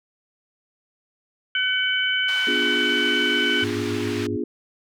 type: harmonic tone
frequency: 755 Hz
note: F#5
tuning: 35 cents sharp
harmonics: 2 / 3 / 4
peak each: -23 / -27 / -23 dBFS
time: 1.55-3.64 s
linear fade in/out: 2 ms
type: band-pass noise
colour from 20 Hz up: white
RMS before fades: -35 dBFS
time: 2.28-4.27 s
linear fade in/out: 5 ms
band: 1000 to 3000 Hz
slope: 12 dB/octave
type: chord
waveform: sine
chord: B diminished seventh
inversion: none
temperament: equal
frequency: 246.9 / 293.7 / 349.2 / 415.3 Hz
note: B3 / D4 / F4 / Ab4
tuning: 0 / 0 / 0 / 0 cents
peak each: -29 dBFS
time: 2.47-4.44 s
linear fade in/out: 5 ms
type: tone with tremolo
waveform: sine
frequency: 103.83 Hz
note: G#2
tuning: in tune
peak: -28 dBFS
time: 3.62-4.37 s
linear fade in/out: 10 ms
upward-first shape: triangle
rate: 7.3 Hz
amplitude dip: 55%
effects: none